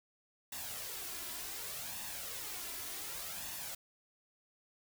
white noise with flanger, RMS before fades -43 dBFS, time 0.52-3.75 s, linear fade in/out 5 ms, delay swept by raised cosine 1.1 to 3 ms, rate 0.67 Hz, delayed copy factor +0.55, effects none

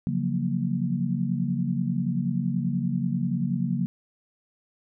sine chord, Gb major seventh, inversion second, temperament equal, 138.59 / 174.61 / 185 / 233.1 Hz, Db3 / F3 / Gb3 / Bb3, 0 / 0 / 0 / 0 cents, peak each -29 dBFS, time 0.07-3.86 s, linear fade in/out 0 ms, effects none

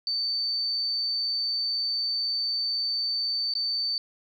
sine tone with dropouts, 4558 Hz, C#8, 47 cents sharp, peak -25 dBFS, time 0.07-3.98 s, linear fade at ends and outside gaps 1 ms, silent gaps 3.538-3.552 s, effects 10-bit

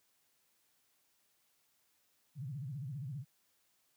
sine tone with vibrato, 136.9 Hz, C#3, 21 cents flat, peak -39 dBFS, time 2.35-3.25 s, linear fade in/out 50 ms, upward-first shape sine, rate 15 Hz, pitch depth 230 cents each way, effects white hiss -75 dBFS RMS until 3.96 s + high-pass 60 Hz 12 dB/octave

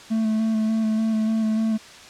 triangle tone with vibrato, 220 Hz, A3, in tune, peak -17 dBFS, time 0.1-1.78 s, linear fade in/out 20 ms, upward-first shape square, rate 3.4 Hz, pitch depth 16 cents each way, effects white hiss -43 dBFS RMS until 2.09 s + low-pass 6000 Hz 12 dB/octave

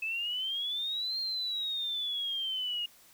sine exponential two-way sweep, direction up then down, 2590 to 4224 to 2847 Hz, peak -31 dBFS, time 0.02-2.86 s, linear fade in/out 5 ms, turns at 1.19 s, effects white hiss -59 dBFS RMS until 3.13 s

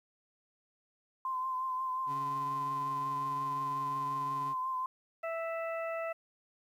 sine tone with vibrato, 1035 Hz, C6, 19 cents flat, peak -32 dBFS, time 1.25-4.86 s, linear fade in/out 2 ms, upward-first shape triangle, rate 5.6 Hz, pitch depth 34 cents each way
25% pulse tone with tremolo, 139.4 Hz, C#3, 10 cents sharp, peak -39 dBFS, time 2.06-4.55 s, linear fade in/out 50 ms, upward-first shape sine, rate 20 Hz, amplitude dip 25%
harmonic tone, 659.3 Hz, E5, in tune, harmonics 1 / 2 / 3 / 4, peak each -35 / -41 / -45 / -47 dBFS, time 5.23-6.13 s, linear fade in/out 10 ms
effects 11-bit

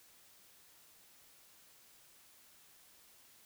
silence, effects white hiss -63 dBFS RMS until 3.45 s

